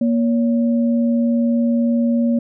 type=tone pair together; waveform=sine; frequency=235.6 / 562.9 Hz; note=A#3 / C#5; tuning=+19 / +26 cents; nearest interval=octave + minor third; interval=1507 cents; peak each=-14 / -25 dBFS; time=0.01-2.39 s; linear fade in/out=5 ms; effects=none